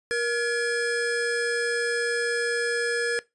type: tone pair together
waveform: square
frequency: 472.6 / 1698 Hz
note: A#4 / G#6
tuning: +24 / +38 cents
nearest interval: octave + minor seventh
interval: 2214 cents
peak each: -27 dBFS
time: 0.11-3.19 s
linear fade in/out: 0 ms
effects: noise-tail reverb RT60 0.2 s tail -21 dB re dry + resampled to 24000 Hz